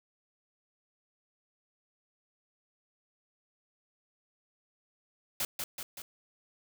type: noise with echo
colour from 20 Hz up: white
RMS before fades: -32 dBFS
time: 5.4-5.45 s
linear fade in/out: 2 ms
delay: 190 ms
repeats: 3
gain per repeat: -4 dB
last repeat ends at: 6.02 s
effects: none